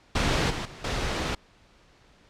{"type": "noise with level steps", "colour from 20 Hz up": "pink", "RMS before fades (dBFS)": [-24, -31, -43, -28], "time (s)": [0.15, 1.35], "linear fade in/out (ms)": 5, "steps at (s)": [0.5, 0.65, 0.84], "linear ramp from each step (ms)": 5, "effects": ["pink hiss -58 dBFS RMS until 2.29 s", "low-pass 5000 Hz 12 dB/octave"]}